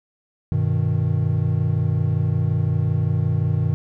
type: chord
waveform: triangle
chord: G augmented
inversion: none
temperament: equal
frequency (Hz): 98 / 123.47 / 155.56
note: G2 / B2 / D#3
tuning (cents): 0 / 0 / 0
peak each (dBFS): -20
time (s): 0.52-3.74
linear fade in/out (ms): 0
effects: none